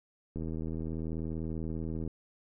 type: click train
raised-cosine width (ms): 3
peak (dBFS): -25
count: 139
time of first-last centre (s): 0.36-2.076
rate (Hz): 80.4
effects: none